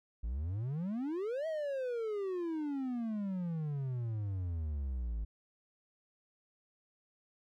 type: exponential two-way sweep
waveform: triangle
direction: up then down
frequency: 52.3 to 653 to 52.3 Hz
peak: -32 dBFS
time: 0.23-5.25 s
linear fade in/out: 10 ms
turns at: 1.47 s
effects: none